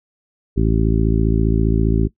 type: harmonic tone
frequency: 55 Hz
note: A1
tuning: in tune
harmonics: 1 / 2 / 3 / 4 / 5 / 6 / 7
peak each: -17 / -20 / -22 / -23 / -24 / -25 / -25 dBFS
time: 0.56-2.08 s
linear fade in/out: 20 ms
effects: noise-tail reverb RT60 0.1 s tail -18 dB re dry